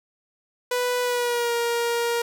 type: tone with pitch glide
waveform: sawtooth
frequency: 493.9 to 470.8 Hz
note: B4 to A#4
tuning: 0 to +17 cents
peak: -18 dBFS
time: 0.71-2.22 s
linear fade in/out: 5 ms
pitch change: -83 cents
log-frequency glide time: 1.02-1.53 s
effects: none